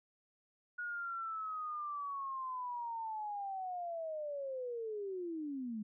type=linear sweep; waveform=sine; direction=down; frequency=1453 to 205.2 Hz; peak=-38 dBFS; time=0.78-5.83 s; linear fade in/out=10 ms; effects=none